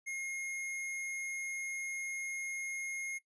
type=tone; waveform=square; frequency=2146 Hz; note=C7; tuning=43 cents sharp; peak=-38 dBFS; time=0.06-3.19 s; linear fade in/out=20 ms; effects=noise-tail reverb RT60 0.1 s tail -18 dB re dry + resampled to 24000 Hz